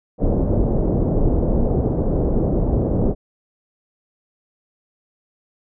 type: low-pass noise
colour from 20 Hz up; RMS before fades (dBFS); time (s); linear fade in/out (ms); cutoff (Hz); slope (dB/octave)
pink; -18; 0.18-3.15; 50; 580; 24
effects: none